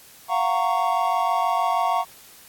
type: chord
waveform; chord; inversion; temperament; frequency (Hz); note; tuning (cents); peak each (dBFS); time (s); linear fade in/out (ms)
triangle; Gb major seventh; third; just; 693.7 / 740 / 925 / 1110; F5 / Gb5 / Bb5 / Db6; -12 / 0 / -14 / +2; -23; 0.28-2.05; 50
effects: white hiss -48 dBFS RMS until 2.48 s + AAC 64 kbps